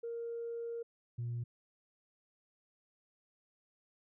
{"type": "tone pair in turn", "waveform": "sine", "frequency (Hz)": [466.2, 119.07], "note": ["A#4", "A#2"], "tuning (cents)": [0, 37], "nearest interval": "2 octaves", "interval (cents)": 2363, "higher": "first", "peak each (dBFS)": [-37, -34], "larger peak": "second", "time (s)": [[0.03, 0.83], [1.18, 1.44]], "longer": "first", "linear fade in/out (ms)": 10, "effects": ["tanh soft clip ceiling -33 dBFS"]}